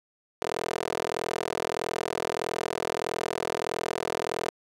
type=tone with high-pass filter; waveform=15% pulse; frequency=41.59 Hz; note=E1; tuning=16 cents sharp; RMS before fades=-31 dBFS; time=0.42-4.49 s; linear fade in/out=0 ms; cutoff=480 Hz; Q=1.9; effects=low-pass 11000 Hz 12 dB/octave